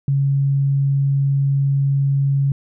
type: tone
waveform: sine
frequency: 138.59 Hz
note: C#3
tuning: in tune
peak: -14 dBFS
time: 0.08-2.52 s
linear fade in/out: 2 ms
effects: none